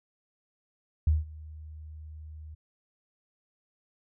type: tone with ADSR envelope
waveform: sine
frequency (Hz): 77.3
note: D#2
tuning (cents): -11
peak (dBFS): -18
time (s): 1.07-2.55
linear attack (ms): 4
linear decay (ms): 170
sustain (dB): -23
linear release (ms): 11
effects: none